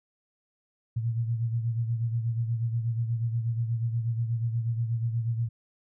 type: beating tone pair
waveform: sine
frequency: 114.9 / 123.2 Hz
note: A#2 / B2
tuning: -25 / -4 cents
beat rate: 8.3 Hz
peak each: -26 / -34 dBFS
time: 0.96-5.49 s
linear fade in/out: 10 ms
effects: none